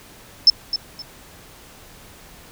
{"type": "tone with echo", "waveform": "sine", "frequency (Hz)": 5274, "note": "E8", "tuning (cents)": 0, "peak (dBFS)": -6, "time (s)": [0.47, 0.5], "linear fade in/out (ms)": 2, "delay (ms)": 260, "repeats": 2, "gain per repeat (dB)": -12, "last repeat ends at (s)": 1.02, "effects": ["pink hiss -45 dBFS RMS until 2.51 s"]}